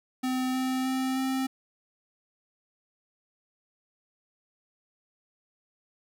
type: tone with pitch steps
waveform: square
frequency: 256.7 / 258.9 / 261.2 / 263.5 Hz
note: C4 / C4 / C4 / C4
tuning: -33 / -18 / -3 / +12 cents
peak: -27 dBFS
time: 0.23-1.47 s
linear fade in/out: 10 ms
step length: 310 ms
effects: 11-bit